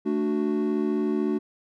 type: chord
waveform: triangle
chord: D major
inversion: second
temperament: equal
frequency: 220 / 293.7 / 370 Hz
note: A3 / D4 / F#4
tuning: 0 / 0 / 0 cents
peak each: -25 dBFS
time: 0.05-1.39 s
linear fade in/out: 20 ms
effects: none